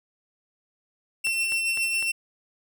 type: tone with tremolo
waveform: 40% pulse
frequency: 2702 Hz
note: E7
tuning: 42 cents sharp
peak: -21 dBFS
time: 1.24-2.12 s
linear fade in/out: 10 ms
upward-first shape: sine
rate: 7.2 Hz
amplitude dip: 30%
type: click train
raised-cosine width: 0.3 ms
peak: -22 dBFS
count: 4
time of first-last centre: 1.27-2.026 s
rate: 3.97 Hz
effects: none